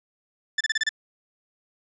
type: tone bursts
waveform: sawtooth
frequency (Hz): 1760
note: A6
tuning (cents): 0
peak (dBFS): -17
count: 6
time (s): 0.58-0.892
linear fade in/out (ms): 5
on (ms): 27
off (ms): 30
effects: resampled to 16000 Hz + 9-bit